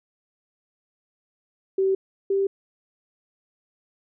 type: tone pair in turn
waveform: sine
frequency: 384.4 / 392 Hz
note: G4 / G4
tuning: -34 / 0 cents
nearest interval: unison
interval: 34 cents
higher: second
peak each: -18 / -19 dBFS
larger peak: first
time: 1.78-1.95 / 2.3-2.47 s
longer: neither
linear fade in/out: 5 ms
effects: none